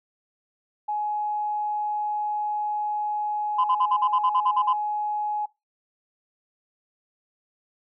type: tone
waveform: sine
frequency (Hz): 840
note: G#5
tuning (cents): +19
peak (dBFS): -24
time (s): 0.88-5.46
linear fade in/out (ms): 10
type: tone bursts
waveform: sine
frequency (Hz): 1020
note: C6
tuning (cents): -44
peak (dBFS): -17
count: 11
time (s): 3.58-4.733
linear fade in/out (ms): 10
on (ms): 63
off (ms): 46
effects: noise-tail reverb RT60 0.2 s tail -20 dB re dry + tanh soft clip ceiling -13 dBFS